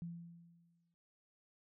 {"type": "tone with exponential decay", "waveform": "sine", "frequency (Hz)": 170, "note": "F3", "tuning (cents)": -46, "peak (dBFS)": -40, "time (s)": [0.02, 0.94], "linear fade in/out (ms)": 0, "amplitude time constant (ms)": 200, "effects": []}